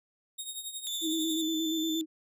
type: tone with tremolo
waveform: 15% pulse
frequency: 3729 Hz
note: A#7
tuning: in tune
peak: -27 dBFS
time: 0.38-1.42 s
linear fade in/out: 10 ms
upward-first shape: triangle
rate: 11 Hz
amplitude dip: 75%
type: tone with pitch glide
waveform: 35% pulse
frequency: 3520 to 3542 Hz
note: A7 to A7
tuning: 0 to +11 cents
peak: -32 dBFS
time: 0.87-2.01 s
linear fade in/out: 0 ms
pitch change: +11 cents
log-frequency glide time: 1.32-1.75 s
type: tone with vibrato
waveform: sine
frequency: 320.4 Hz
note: E4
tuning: 49 cents flat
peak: -29 dBFS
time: 1.01-2.06 s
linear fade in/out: 50 ms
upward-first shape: square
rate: 8.5 Hz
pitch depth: 33 cents each way
effects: none